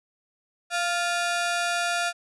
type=ring-modulated tone; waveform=sawtooth; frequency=1046.5 Hz; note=C6; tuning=in tune; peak=-17 dBFS; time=0.7-2.13 s; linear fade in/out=50 ms; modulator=353 Hz; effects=resampled to 24000 Hz